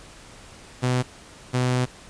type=tone pair in turn; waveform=sawtooth; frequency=125.8 / 125.8 Hz; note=B2 / B2; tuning=+32 / +32 cents; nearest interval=unison; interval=0 cents; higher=neither; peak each=-16 dBFS; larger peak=neither; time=0.82-1.03 / 1.53-1.86 s; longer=second; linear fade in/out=20 ms; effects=pink hiss -46 dBFS RMS until 2.09 s + resampled to 22050 Hz